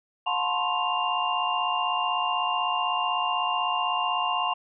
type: tone cluster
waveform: sine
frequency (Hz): 721 / 881 / 1023 / 1079 / 2795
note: F#5 / A5 / C6 / C#6 / F7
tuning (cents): -45 / +2 / -39 / -47 / +1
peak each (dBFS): -30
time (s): 0.26-4.54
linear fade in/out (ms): 10
effects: none